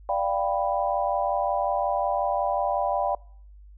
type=chord; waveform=sine; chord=G dominant seventh; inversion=second; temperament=equal; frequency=587.3 / 698.5 / 784 / 987.8 Hz; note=D5 / F5 / G5 / B5; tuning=0 / 0 / 0 / 0 cents; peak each=-27 / -28 / -27 / -30 dBFS; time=0.09-3.15 s; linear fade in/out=2 ms; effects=noise-tail reverb RT60 0.6 s tail -25 dB re dry + added 50 Hz sine -45 dBFS peak until 3.77 s